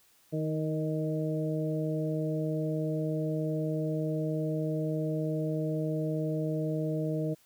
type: harmonic tone with a mistuned harmonic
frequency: 155.56 Hz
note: D#3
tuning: in tune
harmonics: 1 / 2 / 3 / 4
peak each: -31 / -34 / -36 / -37 dBFS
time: 0.32-7.35 s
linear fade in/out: 20 ms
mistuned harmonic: 2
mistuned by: +18 cents
effects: white hiss -64 dBFS RMS until 7.45 s